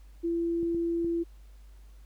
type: tone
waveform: sine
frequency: 337.5 Hz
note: E4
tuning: 41 cents sharp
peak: -26 dBFS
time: 0.23-1.24 s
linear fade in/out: 20 ms
type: clicks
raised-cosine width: 3 ms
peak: -29 dBFS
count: 3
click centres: 0.63 / 0.747 / 1.046 s
effects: added 50 Hz sine -48 dBFS peak until 2.05 s + pink hiss -66 dBFS RMS until 2.05 s